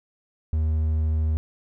triangle tone, 78.3 Hz, D#2, 11 cents sharp, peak -18 dBFS, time 0.53-1.37 s, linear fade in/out 0 ms, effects none

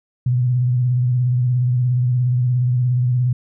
sine tone with vibrato, 124.4 Hz, B2, 13 cents sharp, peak -14 dBFS, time 0.26-3.33 s, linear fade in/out 5 ms, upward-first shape sine, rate 17 Hz, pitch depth 51 cents each way, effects none

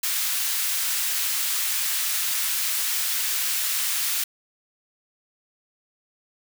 white high-pass noise, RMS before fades -25 dBFS, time 0.03-4.24 s, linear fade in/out 5 ms, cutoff 1500 Hz, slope 12 dB/octave, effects none

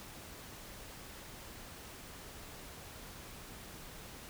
silence, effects pink hiss -50 dBFS RMS until 4.29 s

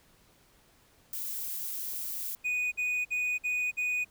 violet noise, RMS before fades -36 dBFS, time 1.13-2.35 s, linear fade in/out 0 ms
triangle tone bursts, 2478 Hz, D#7, 8 cents flat, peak -26 dBFS, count 5, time 2.44-4.048 s, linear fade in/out 20 ms, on 280 ms, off 52 ms
effects pink hiss -63 dBFS RMS until 4.1 s

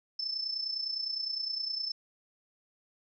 sine tone with amplitude modulation, 5274 Hz, E8, in tune, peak -29 dBFS, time 0.19-1.92 s, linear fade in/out 5 ms, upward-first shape sine, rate 29.8 Hz, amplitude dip 65%, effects none

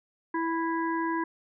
harmonic tone, 329.6 Hz, E4, in tune, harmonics 1 / 3 / 5 / 6, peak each -29 / -30 / -36 / -43 dBFS, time 0.34-1.24 s, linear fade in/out 5 ms, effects none

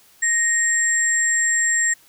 sine tone pair together, 1864.7 / 7464 Hz, A#6 / A#8, 0 / +1 cents, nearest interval 2 octaves, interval 2401 cents, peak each -19 dBFS, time 0.22-1.94 s, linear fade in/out 10 ms, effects white hiss -53 dBFS RMS until 2.08 s

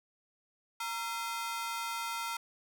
sawtooth ring-modulated tone, 1142 Hz, D6, 49 cents flat, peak -28 dBFS, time 0.8-2.37 s, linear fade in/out 5 ms, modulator 215 Hz, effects none

